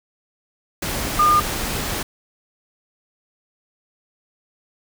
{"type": "tone in noise", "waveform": "sine", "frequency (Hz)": 1212, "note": "D#6", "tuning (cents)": -46, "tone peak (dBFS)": -12, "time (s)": [1.19, 1.4], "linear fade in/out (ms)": 5, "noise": "pink", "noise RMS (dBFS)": -25, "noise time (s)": [0.82, 2.03], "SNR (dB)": 10, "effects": []}